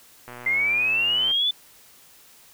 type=click train; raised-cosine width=0.5 ms; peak=-24 dBFS; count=127; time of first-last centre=0.28-1.313 s; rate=122 Hz
type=exponential sweep; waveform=sine; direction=up; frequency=2071 to 3520 Hz; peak=-19 dBFS; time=0.46-1.51 s; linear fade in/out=5 ms
effects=white hiss -52 dBFS RMS until 2.53 s